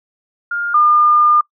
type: tone pair in turn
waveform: sine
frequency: 1410 / 1207.5 Hz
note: F6 / D6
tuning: +16 / +48 cents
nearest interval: minor third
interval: 268 cents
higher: first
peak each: -17 / -8 dBFS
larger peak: second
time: 0.51-0.74 / 0.74-1.41 s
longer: second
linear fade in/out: 5 ms
effects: noise-tail reverb RT60 0.1 s tail -23 dB re dry